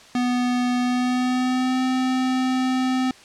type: tone with pitch glide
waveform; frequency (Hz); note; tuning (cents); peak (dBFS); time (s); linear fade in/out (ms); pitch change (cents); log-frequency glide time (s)
square; 246.9 to 257.4; B3 to C4; 0 to -28; -20; 0.15-3.11; 2; +72; 0.81-1.81
effects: white hiss -47 dBFS RMS until 3.24 s + low-pass 6000 Hz 12 dB/octave